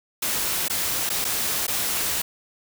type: noise with dropouts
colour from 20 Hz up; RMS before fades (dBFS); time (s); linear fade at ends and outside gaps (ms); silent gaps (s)
white; -25; 0.22-2.22; 5; 0.683-0.698 / 1.093-1.1 / 1.245-1.249 / 1.668-1.679
effects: none